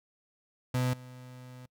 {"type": "tone with level steps", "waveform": "35% pulse", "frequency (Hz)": 126.3, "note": "B2", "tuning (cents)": 39, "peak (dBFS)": [-25, -44], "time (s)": [0.74, 1.66], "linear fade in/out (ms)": 5, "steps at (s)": 0.93, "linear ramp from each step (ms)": 5, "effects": ["noise-tail reverb RT60 0.1 s tail -25 dB re dry"]}